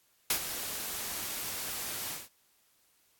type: noise with ADSR envelope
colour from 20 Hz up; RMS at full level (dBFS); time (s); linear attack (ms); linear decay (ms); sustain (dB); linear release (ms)
white; -26; 0.3-2.29; 3; 86; -11; 190
effects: white hiss -69 dBFS RMS until 3.19 s + AAC 64 kbps